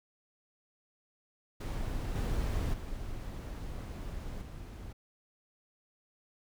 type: noise with level steps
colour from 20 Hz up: brown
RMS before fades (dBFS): -35 / -32 / -40 / -44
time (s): 1.6-4.93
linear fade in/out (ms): 10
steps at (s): 2.15 / 2.73 / 4.41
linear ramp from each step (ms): 10
effects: none